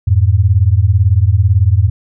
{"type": "beating tone pair", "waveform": "sine", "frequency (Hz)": [87.31, 105.31], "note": ["F2", "G#2"], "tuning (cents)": [0, 25], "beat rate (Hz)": 18, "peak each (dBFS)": -10, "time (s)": [0.07, 1.9], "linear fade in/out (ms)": 10, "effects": []}